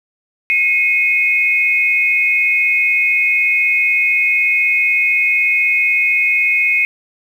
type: tone pair together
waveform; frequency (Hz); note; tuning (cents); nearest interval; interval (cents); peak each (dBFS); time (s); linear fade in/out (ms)
sine; 2169 / 2505; C#7 / D#7; -38 / +11; major second; 249; -14; 0.5-6.85; 0
effects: 7-bit